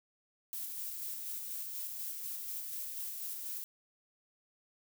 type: noise with tremolo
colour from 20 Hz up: violet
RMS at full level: -40 dBFS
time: 0.53-3.64 s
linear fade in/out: 0 ms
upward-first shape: square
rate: 4.1 Hz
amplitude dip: 25%
effects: none